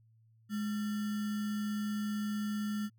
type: tone with sample-and-hold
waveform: sine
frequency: 209.6 Hz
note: G#3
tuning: 16 cents sharp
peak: -32 dBFS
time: 0.49-2.9 s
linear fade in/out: 50 ms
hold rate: 1575 Hz
effects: added 112 Hz sine -62 dBFS peak until 2.98 s